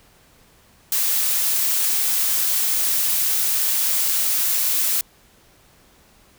blue noise, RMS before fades -20 dBFS, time 0.92-5.01 s, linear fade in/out 2 ms, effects pink hiss -54 dBFS RMS until 6.38 s

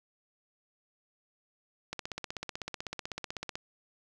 click train, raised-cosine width 0.2 ms, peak -19 dBFS, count 27, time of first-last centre 1.93-3.555 s, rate 16 Hz, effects none

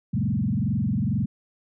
sine tone with frequency modulation, 164.81 Hz, E3, in tune, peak -21 dBFS, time 0.13-1.26 s, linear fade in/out 10 ms, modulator 22.2 Hz, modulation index 3, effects none

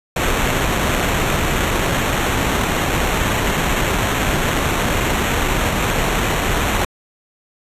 pink noise with sample-and-hold, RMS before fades -18 dBFS, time 0.16-6.85 s, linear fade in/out 5 ms, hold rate 4900 Hz, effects resampled to 32000 Hz

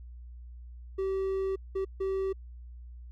triangle tone bursts at uneven times, 384.9 Hz, G4, 32 cents flat, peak -26 dBFS, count 3, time 0.98-1.56 / 1.75-1.85 / 2-2.33 s, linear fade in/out 10 ms, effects added 60 Hz sine -43 dBFS peak until 3.11 s

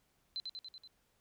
sine tone with echo, 4063 Hz, B7, 48 cents sharp, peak -36 dBFS, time 0.36-0.4 s, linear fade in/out 0 ms, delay 95 ms, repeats 5, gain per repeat -3 dB, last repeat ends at 0.875 s, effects pink hiss -75 dBFS RMS until 1.2 s

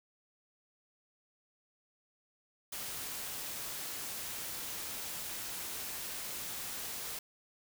white noise, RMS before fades -41 dBFS, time 2.72-7.19 s, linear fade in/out 5 ms, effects none

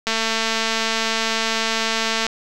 click train, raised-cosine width 0.2 ms, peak -4 dBFS, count 493, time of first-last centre 0.07-2.266 s, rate 224 Hz, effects none

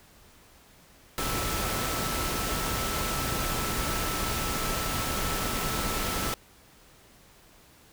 sine tone in noise, 1318.5 Hz, E6, in tune, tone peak -36 dBFS, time 1.18-6.34 s, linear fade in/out 0 ms, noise pink, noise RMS -30 dBFS, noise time 1.18-6.34 s, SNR -9 dB, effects pink hiss -56 dBFS RMS until 7.92 s

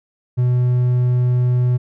triangle tone, 124.1 Hz, B2, 9 cents sharp, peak -11 dBFS, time 0.37-1.78 s, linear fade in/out 20 ms, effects none

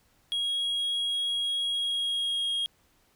triangle tone with pitch glide, 3299 to 3263 Hz, G#7 to G#7, -12 to -31 cents, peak -25 dBFS, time 0.32-2.66 s, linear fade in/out 0 ms, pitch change -19 cents, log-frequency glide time 1.7-2.54 s, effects pink hiss -66 dBFS RMS until 3.15 s

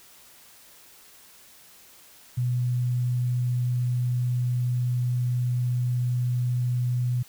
sine tone, 123.47 Hz, B2, in tune, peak -22 dBFS, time 2.37-7.23 s, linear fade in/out 10 ms, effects white hiss -52 dBFS RMS until 7.28 s

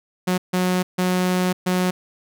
sawtooth tone bursts at uneven times, 182.4 Hz, F#3, 24 cents flat, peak -14 dBFS, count 4, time 0.27-0.38 / 0.53-0.83 / 0.98-1.53 / 1.66-1.91 s, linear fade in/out 10 ms, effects none

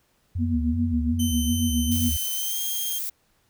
sine tone with vibrato, 81.5 Hz, E2, 19 cents flat, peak -24 dBFS, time 0.35-2.17 s, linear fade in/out 10 ms, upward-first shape square, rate 2.6 Hz, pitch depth 150 cents each way
sine tone with tremolo, 240 Hz, B3, 49 cents flat, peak -20 dBFS, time 0.38-2.13 s, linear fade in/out 50 ms, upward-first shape sine, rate 7.3 Hz, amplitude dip 65%
15% pulse tone with pitch glide, 3068 to 3213 Hz, G7 to G7, -38 to +42 cents, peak -22 dBFS, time 1.19-2.99 s, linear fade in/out 10 ms, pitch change +80 cents, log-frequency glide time 2.34-2.61 s
violet noise, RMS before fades -30 dBFS, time 1.91-3.1 s, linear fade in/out 10 ms
effects pink hiss -66 dBFS RMS until 3.49 s

